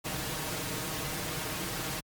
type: noise with comb filter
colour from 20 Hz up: pink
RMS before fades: -34 dBFS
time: 0.04-2.01 s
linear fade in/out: 20 ms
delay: 6.4 ms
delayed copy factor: +0.55
effects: high-pass 60 Hz 12 dB/octave + MP3 96 kbps